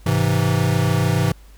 square chord, Ab augmented, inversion none, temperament equal with one note detuned, 103.83 / 130.81 / 163.49 Hz, Ab2 / C3 / E3, 0 / 0 / -14 cents, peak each -21 dBFS, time 0.06-1.32 s, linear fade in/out 5 ms, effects added 50 Hz sine -42 dBFS peak until 1.57 s + pink hiss -53 dBFS RMS until 1.57 s

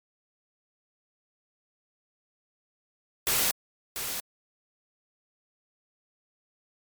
white noise with echo, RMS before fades -25 dBFS, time 3.27-3.51 s, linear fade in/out 0 ms, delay 690 ms, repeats 1, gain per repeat -8 dB, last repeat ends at 4.2 s, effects MP3 96 kbps

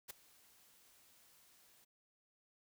white noise with ADSR envelope, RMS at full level -45 dBFS, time 0.08-1.85 s, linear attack 24 ms, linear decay 8 ms, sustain -22 dB, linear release 13 ms, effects none

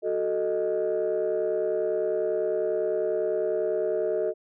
sine chord, D# diminished, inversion first, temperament equal, 370 / 440 / 622.3 Hz, F#4 / A4 / D#5, 0 / 0 / 0 cents, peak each -28 / -26 / -27 dBFS, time 0.02-4.34 s, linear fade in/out 50 ms, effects tanh soft clip ceiling -18 dBFS

